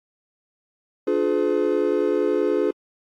triangle chord, D diminished seventh, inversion none, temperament just, 293.7 / 352.4 / 422.9 / 507.5 Hz, D4 / F4 / Ab4 / Cb5, 0 / +16 / +31 / +47 cents, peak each -24 / -22 / -20 / -24 dBFS, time 1.07-2.71 s, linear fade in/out 5 ms, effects AAC 64 kbps

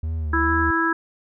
triangle tone with vibrato, 77.78 Hz, D#2, in tune, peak -21 dBFS, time 0.03-0.71 s, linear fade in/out 5 ms, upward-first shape sine, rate 2.3 Hz, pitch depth 71 cents each way
harmonic tone, 329.6 Hz, E4, in tune, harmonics 1 / 3 / 4 / 5, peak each -23 / -26 / -24 / -22 dBFS, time 0.33-0.93 s, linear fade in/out 5 ms
effects none

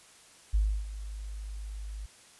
sine tone with ADSR envelope, 51.91 Hz, G#1, in tune, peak -21 dBFS, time 0.53-2.06 s, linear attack 17 ms, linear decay 300 ms, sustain -15 dB, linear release 6 ms, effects white hiss -56 dBFS RMS until 2.39 s + resampled to 24000 Hz

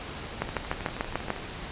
two click trains, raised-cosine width 0.5 ms, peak -11 / -21 dBFS, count 7 / 12, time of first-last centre 0.42-1.304 / 0.49-1.363 s, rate 6.79 / 12.6 Hz, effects pink hiss -38 dBFS RMS until 1.71 s + resampled to 8000 Hz

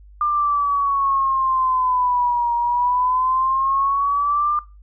sine exponential two-way sweep, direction down then up, 1200 to 945 to 1200 Hz, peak -16 dBFS, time 0.21-4.59 s, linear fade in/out 2 ms, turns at 2.54 s, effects noise-tail reverb RT60 0.3 s tail -22 dB re dry + added 50 Hz sine -42 dBFS peak until 4.82 s

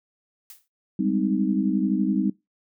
blue noise with exponential decay, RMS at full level -40 dBFS, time 0.5-0.68 s, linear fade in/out 1 ms, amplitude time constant 38 ms
sine chord, Ab major seventh, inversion third, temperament equal with one note detuned, 196 / 207.7 / 257.4 / 311.1 Hz, G3 / Ab3 / C4 / Eb4, 0 / 0 / -28 / 0 cents, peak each -24 / -28 / -26 / -26 dBFS, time 0.99-2.3 s, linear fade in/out 5 ms
effects noise-tail reverb RT60 0.2 s tail -22 dB re dry

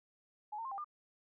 sine tone with pitch steps, 843 / 910 / 1061 / 792 / 1203 Hz, G#5 / A#5 / C6 / G5 / D6, +26 / -42 / +24 / +18 / +41 cents, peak -39 dBFS, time 0.52-0.845 s, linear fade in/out 10 ms, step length 65 ms, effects none

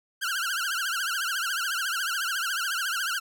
sawtooth tone with vibrato, 1476 Hz, F#6, 5 cents flat, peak -23 dBFS, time 0.21-3.2 s, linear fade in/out 20 ms, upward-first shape triangle, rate 14 Hz, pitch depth 200 cents each way, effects none

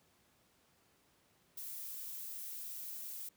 violet noise, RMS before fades -45 dBFS, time 1.57-3.29 s, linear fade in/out 5 ms, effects pink hiss -71 dBFS RMS until 3.36 s + high-pass 80 Hz 12 dB/octave

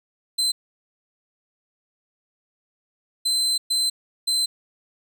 35% pulse tone bursts at uneven times, 4070 Hz, C8, 49 cents flat, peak -18 dBFS, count 4, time 0.38-0.52 / 3.25-3.58 / 3.7-3.9 / 4.27-4.46 s, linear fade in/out 10 ms, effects none

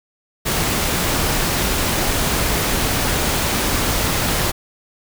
pink noise, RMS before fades -19 dBFS, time 0.45-4.52 s, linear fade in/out 20 ms, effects none

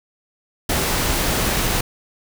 pink noise, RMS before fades -20 dBFS, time 0.69-1.81 s, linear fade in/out 5 ms, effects none

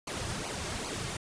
pink noise with flanger, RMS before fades -36 dBFS, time 0.07-1.17 s, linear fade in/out 5 ms, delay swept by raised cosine 0.54 to 4.04 ms, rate 2.5 Hz, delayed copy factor -0.7, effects resampled to 22050 Hz

